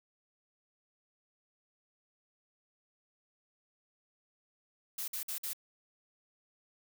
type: noise bursts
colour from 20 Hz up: blue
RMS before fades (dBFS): -38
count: 4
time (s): 4.98-5.533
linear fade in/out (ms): 5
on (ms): 100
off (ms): 51
effects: none